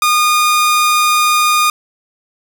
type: tone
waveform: sawtooth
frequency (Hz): 1222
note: D#6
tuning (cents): -32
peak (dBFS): -6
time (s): 0.02-1.7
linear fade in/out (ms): 2
effects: none